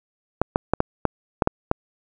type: clicks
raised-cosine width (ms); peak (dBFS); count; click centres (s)
1; -3; 8; 0.416 / 0.559 / 0.736 / 0.804 / 1.053 / 1.422 / 1.474 / 1.714
effects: none